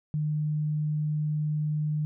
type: tone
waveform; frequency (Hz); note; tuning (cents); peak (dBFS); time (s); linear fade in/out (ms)
sine; 151.6; D#3; -45; -25; 0.14-2.05; 0
effects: none